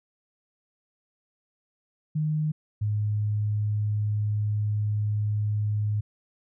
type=tone pair in turn; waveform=sine; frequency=153.6 / 105.14 Hz; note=D#3 / G#2; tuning=-22 / +22 cents; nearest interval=perfect fifth; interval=656 cents; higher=first; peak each=-23 dBFS; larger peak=neither; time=2.15-2.52 / 2.81-6.01 s; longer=second; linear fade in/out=10 ms; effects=none